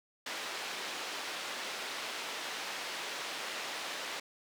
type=band-pass noise; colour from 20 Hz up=white; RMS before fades=-40 dBFS; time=0.26-4.2 s; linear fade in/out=5 ms; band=340 to 3800 Hz; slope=12 dB/octave; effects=none